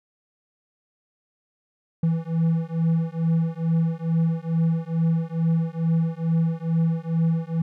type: beating tone pair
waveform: triangle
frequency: 163.3 / 165.6 Hz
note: E3 / E3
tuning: -16 / +8 cents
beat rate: 2.3 Hz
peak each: -21 dBFS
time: 2.03-7.62 s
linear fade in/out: 5 ms
effects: none